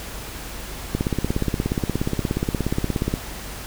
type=click train; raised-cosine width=3 ms; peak=-8 dBFS; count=38; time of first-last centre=0.95-3.139 s; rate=16.9 Hz; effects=added 50 Hz sine -37 dBFS peak until 3.66 s + pink hiss -35 dBFS RMS until 3.66 s